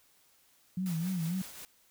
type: tone with vibrato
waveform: sine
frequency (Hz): 174.61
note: F3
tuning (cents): 0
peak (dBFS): -30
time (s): 0.77-1.42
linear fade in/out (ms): 5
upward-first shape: sine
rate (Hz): 3.7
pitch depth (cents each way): 140
type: noise with tremolo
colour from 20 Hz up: white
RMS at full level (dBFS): -45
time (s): 0.86-1.65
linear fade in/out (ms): 0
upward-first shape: triangle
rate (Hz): 5.6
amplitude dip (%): 45
effects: white hiss -66 dBFS RMS until 1.9 s

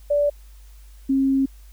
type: tone pair in turn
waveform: sine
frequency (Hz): 581 / 270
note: D5 / C#4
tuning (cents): -19 / -45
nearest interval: octave + minor second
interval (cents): 1326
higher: first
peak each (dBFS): -16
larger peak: neither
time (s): 0.1-0.3 / 1.09-1.46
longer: second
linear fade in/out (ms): 10
effects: added 50 Hz sine -42 dBFS peak until 1.72 s + white hiss -57 dBFS RMS until 1.72 s

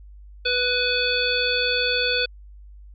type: harmonic tone with a mistuned harmonic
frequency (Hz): 493.9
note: B4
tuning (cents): 0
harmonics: 1 / 3 / 5 / 7 / 9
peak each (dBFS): -26 / -26 / -26 / -26 / -26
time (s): 0.45-2.26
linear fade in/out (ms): 10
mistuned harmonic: 5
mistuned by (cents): +38
effects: added 50 Hz sine -41 dBFS peak until 2.94 s

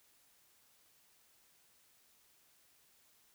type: silence
effects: white hiss -69 dBFS RMS until 3.34 s

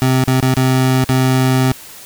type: tone with dropouts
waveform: 25% pulse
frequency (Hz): 130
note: C3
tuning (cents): -11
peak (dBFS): -7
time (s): 0.02-1.72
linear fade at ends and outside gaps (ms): 0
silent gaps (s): 0.239-0.276 / 0.404-0.427 / 0.541-0.568 / 1.043-1.091
effects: white hiss -36 dBFS RMS until 2.05 s

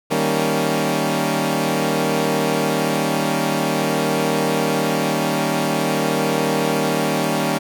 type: chord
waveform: 15% pulse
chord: Eb dominant seventh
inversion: none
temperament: equal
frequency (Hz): 155.56 / 196 / 233.1 / 277.2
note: Eb3 / G3 / Bb3 / Db4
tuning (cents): 0 / 0 / 0 / 0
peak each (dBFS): -17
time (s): 0.1-7.59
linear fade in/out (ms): 20
effects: none

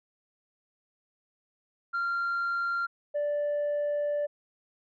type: tone pair in turn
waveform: sine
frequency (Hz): 1385 / 585.7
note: F6 / D5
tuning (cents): -15 / -5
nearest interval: octave + minor third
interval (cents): 1490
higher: first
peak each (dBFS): -25 / -24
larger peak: second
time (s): 1.93-2.87 / 3.14-4.27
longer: second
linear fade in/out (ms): 20
effects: tanh soft clip ceiling -25 dBFS

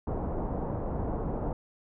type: low-pass noise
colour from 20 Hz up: pink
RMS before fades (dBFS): -32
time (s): 0.07-1.53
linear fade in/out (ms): 2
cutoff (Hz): 900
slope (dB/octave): 24
effects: none

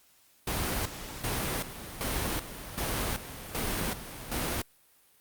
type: noise with tremolo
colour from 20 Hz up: pink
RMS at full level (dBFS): -31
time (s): 0.47-4.62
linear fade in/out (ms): 5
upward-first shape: square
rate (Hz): 1.3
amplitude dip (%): 70
effects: white hiss -63 dBFS RMS until 5.2 s + Opus 48 kbps

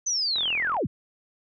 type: linear sweep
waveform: sine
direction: down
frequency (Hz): 6200 to 60.3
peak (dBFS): -23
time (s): 0.06-0.87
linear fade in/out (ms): 10
type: click train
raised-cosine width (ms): 0.5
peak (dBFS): -24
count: 18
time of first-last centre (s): 0.36-0.768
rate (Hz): 41.7
effects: none

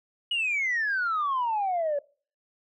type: exponential sweep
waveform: sine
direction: down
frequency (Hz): 2933 to 560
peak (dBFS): -23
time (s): 0.31-1.99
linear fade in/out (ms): 5
effects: noise-tail reverb RT60 0.4 s tail -22 dB re dry + tanh soft clip ceiling -21 dBFS

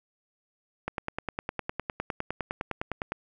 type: click train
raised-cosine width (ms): 0.5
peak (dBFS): -15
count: 23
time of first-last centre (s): 0.88-3.12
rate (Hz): 9.82
effects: none

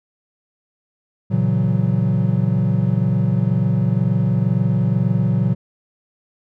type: chord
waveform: triangle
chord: F# dominant seventh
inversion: first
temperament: equal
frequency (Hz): 116.54 / 138.59 / 164.81 / 185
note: A#2 / C#3 / E3 / F#3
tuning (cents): 0 / 0 / 0 / 0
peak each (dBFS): -17 / -19 / -21 / -18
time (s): 1.3-5.55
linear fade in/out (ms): 20
effects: none

